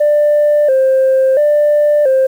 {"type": "tone with vibrato", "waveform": "sine", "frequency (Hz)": 559, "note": "C#5", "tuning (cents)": 14, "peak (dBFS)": -6, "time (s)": [0, 2.27], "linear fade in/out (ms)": 10, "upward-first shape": "square", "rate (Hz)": 0.73, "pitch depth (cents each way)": 100, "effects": ["tanh soft clip ceiling -5 dBFS", "7-bit"]}